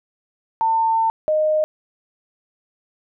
sine tone pair in turn, 899 / 617.4 Hz, A5 / D#5, +37 / -14 cents, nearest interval perfect fifth, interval 651 cents, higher first, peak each -15 dBFS, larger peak neither, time 0.61-1.1 / 1.28-1.64 s, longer first, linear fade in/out 0 ms, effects none

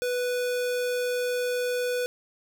square tone, 493.9 Hz, B4, in tune, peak -26 dBFS, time 0.02-2.06 s, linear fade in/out 0 ms, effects none

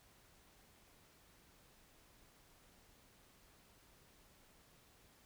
silence, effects pink hiss -67 dBFS RMS until 5.25 s

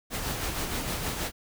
pink noise with tremolo, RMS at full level -30 dBFS, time 0.1-1.32 s, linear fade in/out 50 ms, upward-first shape sine, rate 6.4 Hz, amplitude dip 40%, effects none

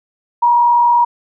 sine tone with frequency modulation, 955 Hz, A#5, 42 cents sharp, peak -8 dBFS, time 0.42-1.05 s, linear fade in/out 10 ms, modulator 39.5 Hz, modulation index 0.48, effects none

